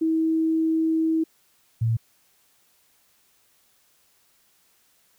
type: tone pair in turn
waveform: sine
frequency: 321.7 / 113.99 Hz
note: E4 / A#2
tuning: -42 / -38 cents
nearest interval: octave + tritone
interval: 1796 cents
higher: first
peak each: -19 dBFS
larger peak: neither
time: 0.01-1.24 / 1.81-1.97 s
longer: first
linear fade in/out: 10 ms
effects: white hiss -63 dBFS RMS until 5.18 s